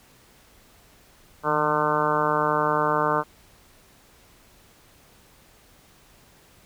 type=harmonic tone with a mistuned harmonic; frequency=150.7 Hz; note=D3; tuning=45 cents sharp; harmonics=1 / 2 / 3 / 4 / 5 / 6 / 7 / 8 / 9 / 10; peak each=-33 / -32 / -28 / -28 / -33 / -27 / -27 / -27 / -31 / -32 dBFS; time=1.43-3.24 s; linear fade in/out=50 ms; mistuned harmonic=1; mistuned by=+63 cents; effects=pink hiss -55 dBFS RMS until 6.65 s